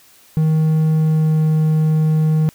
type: tone with pitch glide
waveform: triangle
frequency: 157.3 to 156.3 Hz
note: D#3 to D#3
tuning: +19 to +8 cents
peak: -10 dBFS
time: 0.37-2.49 s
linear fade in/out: 0 ms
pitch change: -11 cents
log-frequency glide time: 0.97-1.43 s
effects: white hiss -49 dBFS RMS until 2.54 s